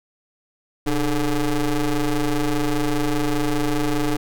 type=ring-modulated tone; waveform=35% pulse; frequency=143.5 Hz; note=D3; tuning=40 cents flat; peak=-14 dBFS; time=0.86-4.17 s; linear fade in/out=10 ms; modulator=156 Hz; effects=none